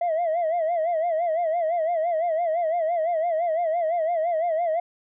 sine tone with vibrato, 664 Hz, E5, 12 cents sharp, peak -19 dBFS, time 0.01-4.8 s, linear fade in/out 5 ms, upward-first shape sine, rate 5.9 Hz, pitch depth 110 cents each way, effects tanh soft clip ceiling -19 dBFS

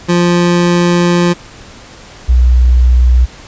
25% pulse / sine tone pair in turn, 174.61 / 61.73 Hz, F3 / B1, 0 / 0 cents, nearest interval octave + tritone, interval 1800 cents, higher first, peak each -4 dBFS, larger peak neither, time 0.08-1.34 / 2.28-3.26 s, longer first, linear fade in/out 20 ms, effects pink hiss -35 dBFS RMS until 3.47 s + resampled to 16000 Hz

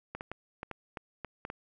clicks, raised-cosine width 0.5 ms, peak -23 dBFS, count 9, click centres 0.15 / 0.209 / 0.316 / 0.631 / 0.713 / 0.972 / 1.247 / 1.451 / 1.501 s, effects none

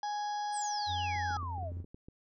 harmonic tone, 831 Hz, G#5, 1 cent sharp, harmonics 1 / 2 / 4 / 5 / 6 / 7, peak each -33 / -47 / -52 / -57 / -49 / -54 dBFS, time 0.03-1.37 s, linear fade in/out 2 ms
sine exponential sweep, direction down, 9050 to 575 Hz, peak -38 dBFS, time 0.52-1.72 s, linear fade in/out 50 ms
triangle tone with pitch glide, 89.2 to 87.62 Hz, F2 to F2, +37 to +6 cents, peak -35 dBFS, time 0.86-1.85 s, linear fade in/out 50 ms, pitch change -31 cents, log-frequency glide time 1.16-1.35 s
clicks, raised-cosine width 3 ms, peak -36 dBFS, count 12, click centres 1.16 / 1.308 / 1.364 / 1.43 / 1.581 / 1.63 / 1.719 / 1.77 / 1.802 / 1.844 / 1.945 / 2.085 s
effects none

